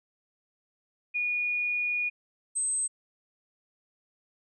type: tone pair in turn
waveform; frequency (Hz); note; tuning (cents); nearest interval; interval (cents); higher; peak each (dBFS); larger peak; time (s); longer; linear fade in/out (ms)
sine; 2449 / 8237; D#7 / C9; -28 / -28; octave + major sixth; 2100; second; -26; neither; 1.14-2.1 / 2.55-2.88; first; 20
effects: none